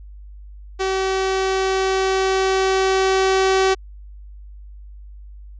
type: tone with level ramp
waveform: sawtooth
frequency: 381.6 Hz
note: G4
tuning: 47 cents flat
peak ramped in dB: -15 to -10 dBFS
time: 0.79-3.75 s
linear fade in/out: 20 ms
effects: added 50 Hz sine -36 dBFS peak until 5.59 s + resampled to 16000 Hz